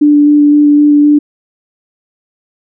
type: tone with vibrato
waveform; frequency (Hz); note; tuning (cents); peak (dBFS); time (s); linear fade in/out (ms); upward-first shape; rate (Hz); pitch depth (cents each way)
sine; 293.7; D4; 0; -3; 0.01-1.19; 10; square; 3.9; 8
effects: none